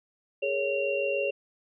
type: tone cluster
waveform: sine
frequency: 413 / 459.7 / 556 / 2757 Hz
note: G#4 / A#4 / C#5 / F7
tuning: -10 / -24 / +5 / -23 cents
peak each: -31 / -37 / -28 / -32 dBFS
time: 0.42-1.31 s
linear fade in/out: 10 ms
effects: none